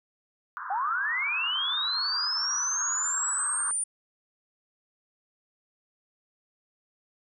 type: band-pass noise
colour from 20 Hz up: white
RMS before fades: -37 dBFS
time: 0.57-3.71 s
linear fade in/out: 0 ms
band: 970 to 1600 Hz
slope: 96 dB/octave
type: linear sweep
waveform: sine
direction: up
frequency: 738 to 9300 Hz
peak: -26 dBFS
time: 0.7-3.84 s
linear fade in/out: 5 ms
effects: none